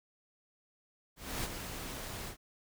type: noise with ADSR envelope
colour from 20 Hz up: pink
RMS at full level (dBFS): -35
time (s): 1.16-2.37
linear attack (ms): 280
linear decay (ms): 26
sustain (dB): -7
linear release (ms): 95
effects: none